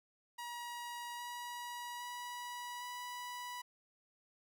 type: tone with pitch steps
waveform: sawtooth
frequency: 957 / 965.3 / 973.7 / 982.2 Hz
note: A#5 / B5 / B5 / B5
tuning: +45 / -40 / -25 / -10 cents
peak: -39 dBFS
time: 0.38-3.62 s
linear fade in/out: 10 ms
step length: 810 ms
effects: none